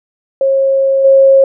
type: tone with level steps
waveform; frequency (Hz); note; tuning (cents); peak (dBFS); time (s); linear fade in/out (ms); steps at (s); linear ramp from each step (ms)
sine; 541; C#5; -42; -8 / -3; 0.41-1.44; 2; 1.04; 10
effects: none